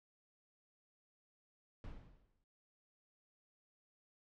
brown noise with exponential decay, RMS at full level -45 dBFS, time 1.84-2.44 s, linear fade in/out 1 ms, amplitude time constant 130 ms, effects low-pass 4000 Hz 12 dB/octave

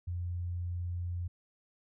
sine tone, 87.8 Hz, F2, 10 cents sharp, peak -33 dBFS, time 0.07-1.28 s, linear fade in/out 10 ms, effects none

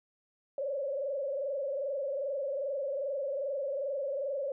sine tone with frequency modulation, 554.4 Hz, C#5, in tune, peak -31 dBFS, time 0.58-4.52 s, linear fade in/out 2 ms, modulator 22.5 Hz, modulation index 1.5, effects none

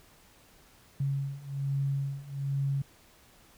sine beating tone pair, 137.7 / 138.9 Hz, C#3 / C#3, -11 / +4 cents, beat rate 1.2 Hz, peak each -33 / -31 dBFS, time 1-2.82 s, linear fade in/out 5 ms, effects pink hiss -59 dBFS RMS until 3.57 s

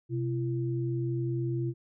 sine tone pair together, 127.68 / 339.3 Hz, C3 / F4, -42 / -50 cents, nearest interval octave + perfect fourth, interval 1692 cents, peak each -29 / -33 dBFS, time 0.09-1.74 s, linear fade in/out 50 ms, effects none

